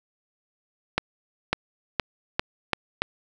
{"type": "accelerating click train", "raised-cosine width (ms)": 0.3, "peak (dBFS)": -5, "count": 6, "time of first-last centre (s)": [0.98, 3.02], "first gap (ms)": 550, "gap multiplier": 0.85, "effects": []}